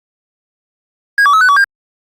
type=tone with pitch steps; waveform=triangle; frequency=1639 / 1145 / 1289 / 1497 / 1137 / 1602 Hz; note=G#6 / D6 / E6 / F#6 / C#6 / G6; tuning=-23 / -44 / -39 / +20 / +44 / +37 cents; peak=-4 dBFS; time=1.18-1.642 s; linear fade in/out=2 ms; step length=77 ms; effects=Opus 24 kbps